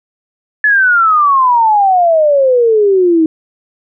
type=exponential sweep; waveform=sine; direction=down; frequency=1733 to 312.3 Hz; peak=-6 dBFS; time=0.64-3.26 s; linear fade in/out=2 ms; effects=none